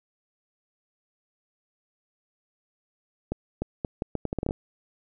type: accelerating click train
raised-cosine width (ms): 2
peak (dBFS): -14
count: 12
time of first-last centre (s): 3.32-4.509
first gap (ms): 300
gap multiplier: 0.76
effects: none